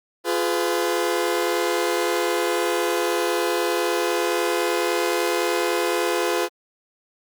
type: chord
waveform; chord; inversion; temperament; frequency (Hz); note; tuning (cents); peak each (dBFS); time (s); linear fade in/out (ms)
sawtooth; F diminished; none; just; 349.2 / 419.1 / 502.9; F4 / Ab4 / Cb5; 0 / +16 / +31; -20 / -22 / -21; 0.24-6.49; 50
effects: Opus 48 kbps